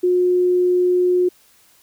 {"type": "tone", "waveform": "sine", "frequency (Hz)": 360.1, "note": "F#4", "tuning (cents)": -47, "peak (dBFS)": -13, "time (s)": [0.03, 1.29], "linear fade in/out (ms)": 10, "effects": ["white hiss -54 dBFS RMS until 1.82 s"]}